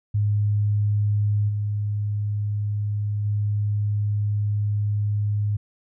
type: tone with level steps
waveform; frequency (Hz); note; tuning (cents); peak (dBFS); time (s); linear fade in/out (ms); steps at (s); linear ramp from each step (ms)
sine; 103.83; G#2; 0; -18 / -22 / -20; 0.14-5.57; 10; 1.48 / 3.24; 20
effects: none